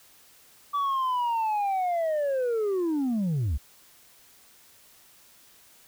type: linear sweep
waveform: sine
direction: down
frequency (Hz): 1158 to 59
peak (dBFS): -21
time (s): 0.73-3.58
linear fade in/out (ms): 20
effects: tanh soft clip ceiling -23 dBFS + white hiss -56 dBFS RMS until 5.87 s